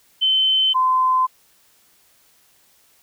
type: tone pair in turn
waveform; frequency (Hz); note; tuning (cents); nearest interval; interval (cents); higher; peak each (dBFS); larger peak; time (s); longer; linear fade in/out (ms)
sine; 3070 / 1028.3; G7 / C6; -37 / -30; octave + perfect fifth; 1893; first; -14; neither; 0.21-0.74 / 0.74-1.27; neither; 20
effects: white hiss -57 dBFS RMS until 3.02 s